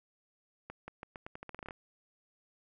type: accelerating click train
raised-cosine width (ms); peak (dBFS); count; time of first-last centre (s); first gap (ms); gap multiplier
0.5; -28; 14; 0.7-1.708; 180; 0.84
effects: none